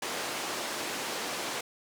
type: band-pass noise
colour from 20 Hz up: pink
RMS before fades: -35 dBFS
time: 0.02-1.61 s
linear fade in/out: 5 ms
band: 350 to 9100 Hz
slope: 12 dB/octave
effects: none